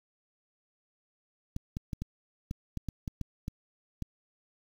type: clicks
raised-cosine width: 5 ms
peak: -22 dBFS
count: 11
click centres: 1.564 / 1.769 / 1.932 / 2.02 / 2.511 / 2.773 / 2.887 / 3.078 / 3.213 / 3.481 / 4.023 s
effects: 8-bit

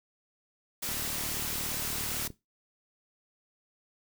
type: noise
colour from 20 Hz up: white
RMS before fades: -34 dBFS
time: 0.82-2.28 s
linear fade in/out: 10 ms
type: click train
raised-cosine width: 3 ms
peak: -30 dBFS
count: 54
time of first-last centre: 0.89-2.303 s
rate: 37.5 Hz
effects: noise-tail reverb RT60 0.2 s tail -18 dB re dry

